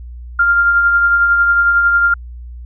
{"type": "tone with tremolo", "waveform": "sine", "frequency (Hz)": 1396.9, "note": "F6", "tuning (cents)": 0, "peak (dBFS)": -7, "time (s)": [0.39, 2.14], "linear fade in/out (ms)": 5, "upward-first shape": "triangle", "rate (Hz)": 11, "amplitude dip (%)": 40, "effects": ["added 60 Hz sine -28 dBFS peak until 2.65 s"]}